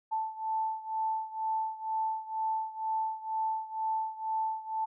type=beating tone pair; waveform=sine; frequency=880 / 882.1 Hz; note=A5 / A5; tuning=0 / +4 cents; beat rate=2.1 Hz; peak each=-32 / -35 dBFS; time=0.11-4.86 s; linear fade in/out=20 ms; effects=none